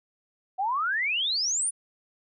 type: exponential sweep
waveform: sine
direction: up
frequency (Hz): 730 to 9956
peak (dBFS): -24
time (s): 0.58-1.71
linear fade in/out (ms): 20
effects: none